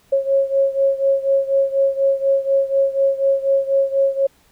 sine beating tone pair, 545 / 549.1 Hz, C#5 / C#5, -29 / -17 cents, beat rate 4.1 Hz, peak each -16 / -19 dBFS, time 0.12-4.27 s, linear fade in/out 10 ms, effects pink hiss -56 dBFS RMS until 4.51 s

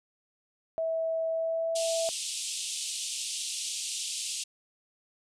sine tone with pitch glide, 651 to 659.3 Hz, E5 to E5, -22 to 0 cents, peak -27 dBFS, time 0.78-2.09 s, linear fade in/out 0 ms, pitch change +22 cents, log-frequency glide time 1.29-1.78 s
white band-pass noise, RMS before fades -35 dBFS, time 1.75-4.44 s, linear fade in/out 10 ms, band 2700 to 9400 Hz, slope 48 dB/octave
effects none

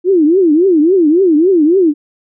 sine tone with vibrato, 339.5 Hz, F4, 49 cents flat, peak -6 dBFS, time 0.04-1.94 s, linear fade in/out 50 ms, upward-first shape triangle, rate 3.6 Hz, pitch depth 290 cents each way, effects none

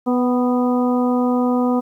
harmonic tone with a mistuned harmonic, 247.5 Hz, B3, 4 cents sharp, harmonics 1 / 2 / 3 / 4 / 5, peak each -16 / -22 / -26 / -28 / -30 dBFS, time 0.06-1.81 s, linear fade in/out 20 ms, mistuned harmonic 3, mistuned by +20 cents, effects 9-bit

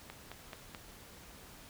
click train, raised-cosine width 0.3 ms, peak -28 dBFS, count 4, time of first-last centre 0.1-0.748 s, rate 4.63 Hz, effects pink hiss -54 dBFS RMS until 1.69 s

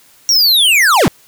square linear sweep, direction down, 5740 to 100.7 Hz, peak -8 dBFS, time 0.29-1.08 s, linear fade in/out 0 ms, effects white hiss -47 dBFS RMS until 1.27 s

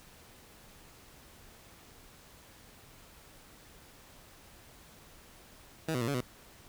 15% pulse tone with pitch steps, 160.2 / 124.7 / 115.6 / 142 / 124.4 Hz, E3 / B2 / A#2 / C#3 / B2, -49 / +17 / -14 / +42 / +13 cents, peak -24 dBFS, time 5.88-6.21 s, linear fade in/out 5 ms, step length 66 ms, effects pink hiss -56 dBFS RMS until 6.68 s

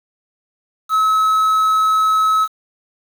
triangle tone with quantisation, 1289 Hz, E6, 39 cents flat, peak -10 dBFS, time 0.89-2.48 s, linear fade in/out 50 ms, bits 6, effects none

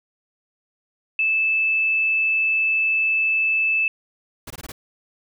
sine tone, 2626 Hz, E7, 7 cents flat, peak -17 dBFS, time 1.19-3.88 s, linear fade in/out 2 ms
pink noise bursts, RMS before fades -35 dBFS, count 5, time 4.47-4.72 s, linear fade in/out 5 ms, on 34 ms, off 20 ms
effects none

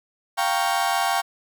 35% pulse chord, G half-diminished seventh, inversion third, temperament equal, 698.5 / 784 / 932.3 / 1108.7 Hz, F5 / G5 / Bb5 / Db6, 0 / 0 / 0 / 0 cents, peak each -24 / -22 / -27 / -26 dBFS, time 0.37-1.22 s, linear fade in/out 20 ms, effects none

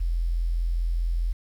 sine tone, 42.37 Hz, E1, 48 cents sharp, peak -22 dBFS, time 0-1.33 s, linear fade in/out 10 ms, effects 9-bit

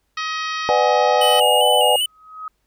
harmonic tone, 632 Hz, D#5, 27 cents sharp, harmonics 2 / 3 / 4 / 5 / 6 / 7 / 8 / 9, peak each -25 / -29 / -31 / -33 / -35 / -36 / -37 / -38 dBFS, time 0.17-1.4 s, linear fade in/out 5 ms
sine chord, G# half-diminished seventh, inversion first, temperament just, 498.4 / 598 / 747.5 / 830.6 Hz, B4 / D5 / F#5 / G#5, +16 / +31 / +17 / 0 cents, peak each -19 dBFS, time 0.69-1.96 s, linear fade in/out 0 ms
square tone with vibrato, 2927 Hz, F#7, 19 cents flat, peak -18 dBFS, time 1.21-2.06 s, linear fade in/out 5 ms, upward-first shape square, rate 2.5 Hz, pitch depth 40 cents each way
sine tone with exponential growth, 1266 Hz, D#6, 30 cents sharp, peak -25 dBFS, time 1.97-2.48 s, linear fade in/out 2 ms, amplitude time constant 110 ms
effects added 50 Hz sine -70 dBFS peak until 2.66 s + pink hiss -70 dBFS RMS until 2.66 s

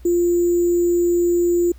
sine tone with sample-and-hold, 347.9 Hz, F4, 7 cents flat, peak -14 dBFS, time 0.05-1.72 s, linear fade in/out 5 ms, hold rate 7350 Hz, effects added 60 Hz sine -39 dBFS peak until 1.78 s + pink hiss -56 dBFS RMS until 1.78 s

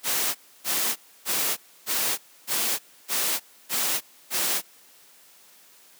white noise bursts, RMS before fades -25 dBFS, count 8, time 0.03-4.62 s, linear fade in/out 50 ms, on 320 ms, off 290 ms, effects white hiss -54 dBFS RMS until 5.99 s + high-pass 200 Hz 12 dB/octave

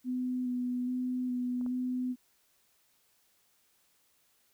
sine tone with vibrato, 250 Hz, B3, 21 cents sharp, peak -30 dBFS, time 0.04-2.16 s, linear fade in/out 50 ms, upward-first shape square, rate 1.2 Hz, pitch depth 14 cents each way
clicks, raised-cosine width 1 ms, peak -40 / -35 dBFS, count 2, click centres 1.612 / 1.663 s
effects white hiss -70 dBFS RMS until 4.53 s

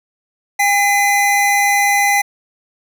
square tone pair together, 809 / 2029 Hz, G#5 / B6, -46 / +46 cents, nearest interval octave + major third, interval 1592 cents, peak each -15 dBFS, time 0.59-2.22 s, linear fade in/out 10 ms, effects none

